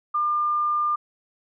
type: tone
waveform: sine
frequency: 1200 Hz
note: D6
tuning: 37 cents sharp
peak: -20 dBFS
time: 0.14-0.96 s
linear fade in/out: 10 ms
effects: none